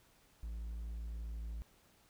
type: tone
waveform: triangle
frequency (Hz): 56.2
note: A1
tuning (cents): +37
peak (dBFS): -38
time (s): 0.43-1.62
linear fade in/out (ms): 0
effects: pink hiss -68 dBFS RMS until 2.09 s